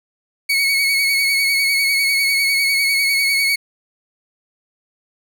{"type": "tone with vibrato", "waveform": "30% pulse", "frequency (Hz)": 2217, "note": "C#7", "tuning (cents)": 0, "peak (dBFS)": -12, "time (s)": [0.49, 3.56], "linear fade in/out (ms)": 10, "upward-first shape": "sine", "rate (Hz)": 10, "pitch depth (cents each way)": 37, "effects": []}